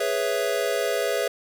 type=chord; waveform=square; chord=C# minor seventh; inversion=second; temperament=equal; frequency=415.3 / 493.9 / 554.4 / 659.3 Hz; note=G#4 / B4 / C#5 / E5; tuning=0 / 0 / 0 / 0 cents; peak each=-29 dBFS; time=0-1.28 s; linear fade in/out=5 ms; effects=10-bit